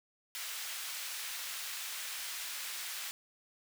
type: high-pass noise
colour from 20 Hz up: pink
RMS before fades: -41 dBFS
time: 0.35-3.11 s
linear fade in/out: 0 ms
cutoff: 1900 Hz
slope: 12 dB/octave
effects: none